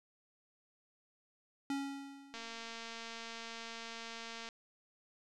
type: tone with exponential decay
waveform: square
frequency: 277.2 Hz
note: C#4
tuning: in tune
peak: -34 dBFS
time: 1.7-2.76 s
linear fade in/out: 2 ms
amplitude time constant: 230 ms
type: click train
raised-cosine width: 0.2 ms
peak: -29 dBFS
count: 493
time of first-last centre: 2.34-4.488 s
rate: 229 Hz
effects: low-pass 8000 Hz 12 dB/octave